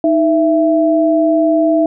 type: tone pair together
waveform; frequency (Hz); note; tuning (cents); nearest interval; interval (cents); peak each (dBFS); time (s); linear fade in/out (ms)
sine; 313.4 / 664; D#4 / E5; +13 / +12; octave + minor second; 1299; -12; 0.04-1.86; 2
effects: none